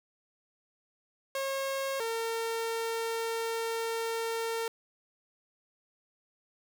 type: tone pair in turn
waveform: sawtooth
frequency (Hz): 542 / 455.8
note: C#5 / A#4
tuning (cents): -39 / -39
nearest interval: minor third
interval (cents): 300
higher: first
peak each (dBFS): -27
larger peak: neither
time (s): 1.35-2 / 2-4.68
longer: second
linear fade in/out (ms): 2
effects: none